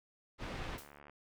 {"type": "low-pass noise", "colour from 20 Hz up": "pink", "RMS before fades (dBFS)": -42, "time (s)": [0.38, 0.8], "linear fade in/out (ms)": 50, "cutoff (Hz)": 3100, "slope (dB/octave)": 12}
{"type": "click train", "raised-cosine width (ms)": 0.5, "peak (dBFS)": -39, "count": 37, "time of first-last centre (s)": [0.6, 1.097], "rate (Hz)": 72.5}
{"type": "noise with exponential decay", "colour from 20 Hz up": "white", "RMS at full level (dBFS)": -48, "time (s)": [0.78, 0.99], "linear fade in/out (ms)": 2, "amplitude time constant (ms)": 45}
{"effects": []}